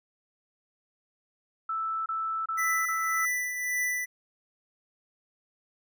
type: tone bursts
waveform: sine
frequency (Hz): 1318.5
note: E6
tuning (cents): 0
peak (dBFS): -28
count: 4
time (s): 1.69-3.254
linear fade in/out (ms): 5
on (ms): 370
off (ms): 28
type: tone with tremolo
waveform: square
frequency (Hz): 1983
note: B6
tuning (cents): +7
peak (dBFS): -26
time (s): 2.57-4.06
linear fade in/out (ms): 20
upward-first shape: triangle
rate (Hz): 1.8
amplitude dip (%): 55
effects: none